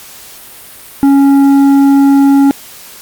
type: tone with tanh clipping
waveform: sine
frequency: 277.2 Hz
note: C#4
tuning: in tune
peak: -5 dBFS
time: 1.03-2.51 s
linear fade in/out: 0 ms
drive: 8 dB
effects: white hiss -33 dBFS RMS until 3.01 s + Opus 48 kbps